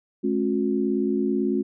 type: tone cluster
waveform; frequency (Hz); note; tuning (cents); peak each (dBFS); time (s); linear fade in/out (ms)
sine; 213.3 / 271.4 / 360.6; G#3 / C#4 / F#4; +46 / -36 / -45; -25; 0.23-1.63; 20
effects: none